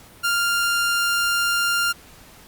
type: tone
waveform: sawtooth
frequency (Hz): 1396.9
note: F6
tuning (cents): 0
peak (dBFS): -15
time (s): 0.23-1.93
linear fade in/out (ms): 20
effects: pink hiss -47 dBFS RMS until 2.47 s + Opus 48 kbps